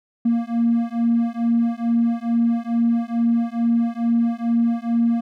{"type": "beating tone pair", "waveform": "triangle", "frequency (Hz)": [232.1, 234.4], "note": ["A#3", "A#3"], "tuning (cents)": [-7, 10], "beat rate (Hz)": 2.3, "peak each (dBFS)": -17, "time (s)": [0.25, 5.21], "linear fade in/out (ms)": 10, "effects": ["tanh soft clip ceiling -11 dBFS"]}